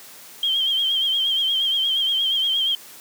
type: tone with vibrato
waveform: sine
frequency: 3182 Hz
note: G7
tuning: 25 cents sharp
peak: -18 dBFS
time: 0.43-2.75 s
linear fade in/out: 2 ms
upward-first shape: triangle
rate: 8.5 Hz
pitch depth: 69 cents each way
effects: white hiss -43 dBFS RMS until 3 s + high-pass 150 Hz 12 dB/octave